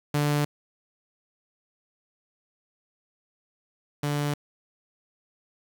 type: tone pair in turn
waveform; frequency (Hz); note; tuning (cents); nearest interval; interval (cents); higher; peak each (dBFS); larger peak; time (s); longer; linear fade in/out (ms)
sawtooth; 146.83 / 145.9; D3 / D3; 0 / -11; unison; 11; first; -18 / -21; first; 0.14-0.45 / 4.03-4.34; neither; 5
effects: 8-bit